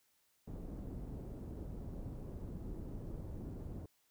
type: low-pass noise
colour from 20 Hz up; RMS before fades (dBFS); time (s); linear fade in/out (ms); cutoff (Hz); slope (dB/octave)
pink; -45; 0.47-3.86; 5; 340; 12
effects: white hiss -75 dBFS RMS until 4.1 s